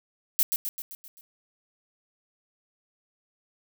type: noise with echo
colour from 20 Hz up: violet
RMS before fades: -21 dBFS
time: 0.39-0.43 s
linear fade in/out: 0 ms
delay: 130 ms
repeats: 6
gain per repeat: -5 dB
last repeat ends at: 1.21 s
effects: none